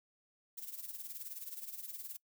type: noise with tremolo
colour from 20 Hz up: violet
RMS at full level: -43 dBFS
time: 0.57-2.17 s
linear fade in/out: 10 ms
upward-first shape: sine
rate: 19 Hz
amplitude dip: 70%
effects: noise-tail reverb RT60 0.1 s tail -23 dB re dry